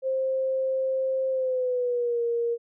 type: tone with pitch glide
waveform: sine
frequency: 527 to 469.5 Hz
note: C5 to A#4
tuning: +12 to +12 cents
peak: -23 dBFS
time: 0.02-2.58 s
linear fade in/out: 50 ms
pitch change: -200 cents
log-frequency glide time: 1.3-2.22 s
effects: none